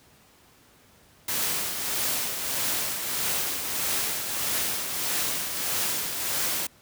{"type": "noise with tremolo", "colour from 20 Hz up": "white", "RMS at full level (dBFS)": -26, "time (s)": [1.28, 6.67], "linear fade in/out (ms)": 5, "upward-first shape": "triangle", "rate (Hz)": 1.6, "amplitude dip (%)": 50, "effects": ["pink hiss -57 dBFS RMS until 6.81 s", "high-pass 60 Hz 12 dB/octave"]}